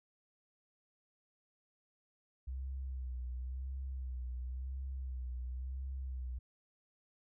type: tone with vibrato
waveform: sine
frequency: 64.1 Hz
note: C2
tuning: 35 cents flat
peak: -38 dBFS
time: 2.47-6.39 s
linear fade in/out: 10 ms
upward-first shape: sine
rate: 0.95 Hz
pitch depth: 62 cents each way
effects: none